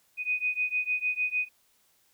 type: beating tone pair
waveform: sine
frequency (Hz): 2489 / 2495.6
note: D#7 / D#7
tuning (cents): 0 / +5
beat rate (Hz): 6.6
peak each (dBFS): -29 / -30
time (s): 0.17-1.49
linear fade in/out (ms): 50
effects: white hiss -67 dBFS RMS until 2.13 s